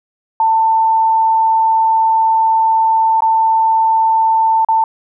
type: tone with dropouts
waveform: sine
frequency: 892 Hz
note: A5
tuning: 23 cents sharp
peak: -9 dBFS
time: 0.4-4.84 s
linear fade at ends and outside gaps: 2 ms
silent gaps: 3.206-3.221 / 4.648-4.686 s
effects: none